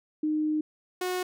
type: tone pair in turn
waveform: sine / sawtooth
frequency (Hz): 306.8 / 364.8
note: D#4 / F#4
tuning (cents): -24 / -24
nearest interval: minor third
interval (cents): 300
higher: second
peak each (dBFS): -24 / -24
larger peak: neither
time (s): 0.23-0.61 / 1.01-1.23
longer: first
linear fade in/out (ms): 5
effects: none